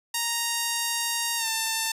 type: tone with pitch glide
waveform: 5% pulse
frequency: 932.3 to 894.8 Hz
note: A#5 to A5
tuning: 0 to +29 cents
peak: -13 dBFS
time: 0.14-1.92 s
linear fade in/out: 5 ms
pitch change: -71 cents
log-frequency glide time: 1.37-1.47 s
effects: resampled to 32000 Hz